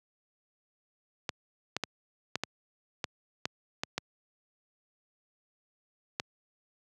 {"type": "clicks", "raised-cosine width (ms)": 0.2, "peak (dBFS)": -13, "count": 10, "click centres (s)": [1.292, 1.766, 1.837, 2.356, 2.436, 3.042, 3.455, 3.835, 3.98, 6.199], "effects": ["high-pass 100 Hz 12 dB/octave"]}